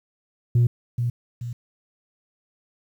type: tone with echo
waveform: sine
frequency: 120 Hz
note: B2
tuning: 49 cents flat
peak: -12 dBFS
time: 0.55-0.67 s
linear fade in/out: 5 ms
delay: 430 ms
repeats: 2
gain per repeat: -8 dB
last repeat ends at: 1.53 s
effects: tanh soft clip ceiling -13 dBFS + 9-bit